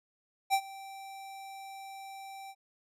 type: tone with ADSR envelope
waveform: square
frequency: 780 Hz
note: G5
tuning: 9 cents flat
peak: -23 dBFS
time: 0.5-2.55 s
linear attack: 37 ms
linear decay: 68 ms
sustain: -21 dB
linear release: 52 ms
effects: resampled to 32000 Hz